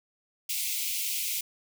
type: high-pass noise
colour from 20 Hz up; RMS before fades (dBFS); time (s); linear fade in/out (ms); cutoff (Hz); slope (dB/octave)
white; -31; 0.49-1.41; 5; 2100; 96
effects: none